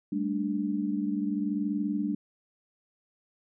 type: chord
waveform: sine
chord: G suspended second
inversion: none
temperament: equal with one note detuned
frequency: 199.31 / 220 / 293.7 Hz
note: G3 / A3 / D4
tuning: +29 / 0 / 0 cents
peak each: -31 / -33 / -30 dBFS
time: 0.12-2.15 s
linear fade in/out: 5 ms
effects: none